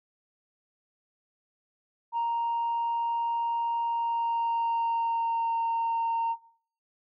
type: tone with pitch glide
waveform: sine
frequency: 932.3 to 918.9 Hz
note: A#5 to A#5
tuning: 0 to -25 cents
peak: -24 dBFS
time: 2.12-6.36 s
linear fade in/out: 50 ms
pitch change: -25 cents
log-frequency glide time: 3.84-5.54 s
effects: noise-tail reverb RT60 0.5 s tail -18 dB re dry + tanh soft clip ceiling -23 dBFS

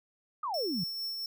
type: exponential sweep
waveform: sine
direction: down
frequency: 1277 to 156.1 Hz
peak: -31 dBFS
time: 0.43-0.84 s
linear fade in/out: 5 ms
type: tone with tremolo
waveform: square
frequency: 5400 Hz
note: E8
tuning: 41 cents sharp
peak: -33 dBFS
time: 0.54-1.26 s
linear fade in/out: 2 ms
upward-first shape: triangle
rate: 4.4 Hz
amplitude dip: 35%
effects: none

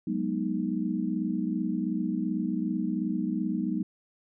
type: chord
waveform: sine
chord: G# minor seventh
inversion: third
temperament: equal with one note detuned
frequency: 185 / 207.7 / 243.3 / 311.1 Hz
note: F#3 / G#3 / B3 / D#4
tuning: 0 / 0 / -26 / 0 cents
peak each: -32 dBFS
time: 0.07-3.83 s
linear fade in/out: 5 ms
effects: none

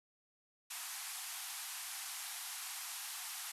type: band-pass noise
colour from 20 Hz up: white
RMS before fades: -45 dBFS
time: 0.7-3.52 s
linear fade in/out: 10 ms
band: 710 to 13000 Hz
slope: 96 dB/octave
effects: none

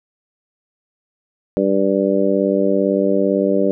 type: harmonic tone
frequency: 97.8 Hz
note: G2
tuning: 4 cents flat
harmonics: 2 / 3 / 4 / 5 / 6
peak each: -20 / -20 / -20 / -20 / -20 dBFS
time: 1.57-3.71 s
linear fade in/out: 0 ms
effects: none

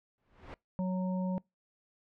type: noise with exponential growth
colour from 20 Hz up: pink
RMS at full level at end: -41 dBFS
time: 0.18-0.54 s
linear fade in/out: 0 ms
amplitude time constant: 77 ms
type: harmonic tone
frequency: 185 Hz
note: F#3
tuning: in tune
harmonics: 1 / 3 / 5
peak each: -30 / -40 / -44 dBFS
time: 0.79-1.38 s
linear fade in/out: 0 ms
effects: noise-tail reverb RT60 0.2 s tail -25 dB re dry + low-pass 2000 Hz 12 dB/octave

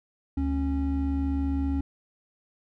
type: tone pair together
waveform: triangle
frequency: 73.08 / 274.5 Hz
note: D2 / C#4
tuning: -8 / -17 cents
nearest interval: octave + major seventh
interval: 2291 cents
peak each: -25 dBFS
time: 0.37-1.81 s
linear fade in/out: 5 ms
effects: none

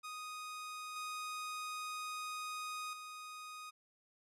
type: tone with level steps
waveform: sawtooth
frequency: 1244.5 Hz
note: D#6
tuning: in tune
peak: -40 / -37 / -43 dBFS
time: 0.03-3.71 s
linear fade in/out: 20 ms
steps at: 0.96 / 2.93 s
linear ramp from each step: 2 ms
effects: low-pass 12000 Hz 12 dB/octave

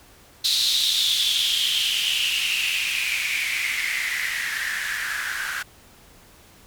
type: noise with band-pass filter sweep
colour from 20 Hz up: blue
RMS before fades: -24 dBFS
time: 0.44-5.63 s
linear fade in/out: 10 ms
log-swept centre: 4000 to 1500 Hz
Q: 7.2
effects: pink hiss -51 dBFS RMS until 6.66 s

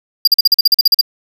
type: tone bursts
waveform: square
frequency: 4811 Hz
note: D8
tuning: 41 cents sharp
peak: -5 dBFS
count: 12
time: 0.25-1.012 s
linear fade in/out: 5 ms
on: 25 ms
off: 42 ms
effects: none

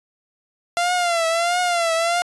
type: tone with vibrato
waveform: sawtooth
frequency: 687 Hz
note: F5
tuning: 29 cents flat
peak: -14 dBFS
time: 0.77-2.22 s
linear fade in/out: 0 ms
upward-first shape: triangle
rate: 1.5 Hz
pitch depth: 95 cents each way
effects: resampled to 24000 Hz

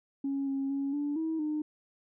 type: tone with pitch steps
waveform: sine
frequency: 275.9 / 272.5 / 277 / 290.1 / 321.2 / 303.8 Hz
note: C#4 / C#4 / C#4 / D4 / E4 / D#4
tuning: -8 / -29 / -1 / -21 / -45 / -41 cents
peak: -28 dBFS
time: 0.24-1.62 s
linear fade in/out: 5 ms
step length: 230 ms
effects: tanh soft clip ceiling -25 dBFS

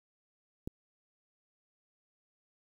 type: click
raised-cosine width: 3 ms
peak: -24 dBFS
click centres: 0.675 s
effects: 9-bit

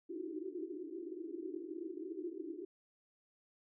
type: band-pass noise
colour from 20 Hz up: pink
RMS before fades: -44 dBFS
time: 0.09-2.65 s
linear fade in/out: 10 ms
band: 310 to 380 Hz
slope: 96 dB/octave
effects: none

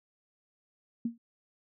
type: tone with exponential decay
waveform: sine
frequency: 233.1 Hz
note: A#3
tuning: in tune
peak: -25 dBFS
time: 1.05-1.18 s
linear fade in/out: 5 ms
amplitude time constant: 28 ms
effects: none

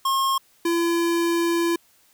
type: tone pair in turn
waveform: square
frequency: 1076 / 338.9 Hz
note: C6 / E4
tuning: +48 / +48 cents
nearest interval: octave + minor sixth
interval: 2000 cents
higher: first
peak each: -20 dBFS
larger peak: neither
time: 0.05-0.38 / 0.65-1.76 s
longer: second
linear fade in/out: 5 ms
effects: white hiss -59 dBFS RMS until 2.13 s

